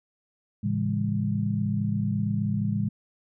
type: chord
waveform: sine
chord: A major seventh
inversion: none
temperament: equal with one note detuned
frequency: 110 / 138.59 / 164.81 / 203.4 Hz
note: A2 / C#3 / E3 / G#3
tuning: 0 / 0 / 0 / -36 cents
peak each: -28 / -32 / -32 / -27 dBFS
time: 0.63-2.89 s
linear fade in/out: 10 ms
effects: none